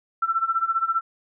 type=tone with tremolo; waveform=sine; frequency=1341 Hz; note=E6; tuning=29 cents sharp; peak=-17 dBFS; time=0.22-1.01 s; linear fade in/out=5 ms; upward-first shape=sine; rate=15 Hz; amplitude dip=85%; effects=none